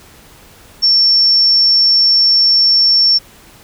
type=tone; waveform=sine; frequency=5440 Hz; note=F8; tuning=46 cents flat; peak=-7 dBFS; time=0.82-3.19 s; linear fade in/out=20 ms; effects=pink hiss -42 dBFS RMS until 3.63 s